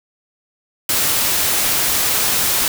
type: noise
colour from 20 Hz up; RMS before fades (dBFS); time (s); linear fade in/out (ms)
white; -17; 0.89-2.68; 2
effects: none